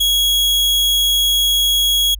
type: tone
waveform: 40% pulse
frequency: 3322 Hz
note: G#7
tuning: in tune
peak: -12 dBFS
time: 0-2.15 s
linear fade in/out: 10 ms
effects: added 50 Hz sine -28 dBFS peak until 2.19 s